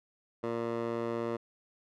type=tone with band-pass filter; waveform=15% pulse; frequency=116.54 Hz; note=A#2; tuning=in tune; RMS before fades=-34 dBFS; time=0.43-1.37 s; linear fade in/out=10 ms; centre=610 Hz; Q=1.1; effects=none